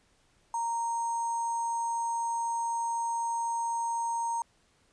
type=tone with sample-and-hold; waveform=sine; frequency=928 Hz; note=A#5; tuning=8 cents flat; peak=-28 dBFS; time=0.54-4.42 s; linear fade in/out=2 ms; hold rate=7350 Hz; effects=pink hiss -67 dBFS RMS until 4.92 s + resampled to 22050 Hz